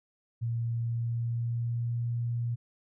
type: tone with pitch glide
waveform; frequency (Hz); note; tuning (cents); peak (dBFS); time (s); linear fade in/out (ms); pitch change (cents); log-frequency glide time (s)
sine; 116.54 to 118.51; A#2 to A#2; 0 to +29; -28; 0.41-2.56; 20; +29; 0.78-2.03
effects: none